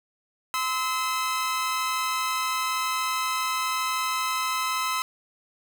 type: tone pair together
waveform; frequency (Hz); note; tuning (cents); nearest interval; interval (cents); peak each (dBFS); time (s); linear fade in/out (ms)
sawtooth; 1029 / 1296.5; C6 / E6; -29 / -29; major third; 400; -24; 0.54-5.02; 0
effects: none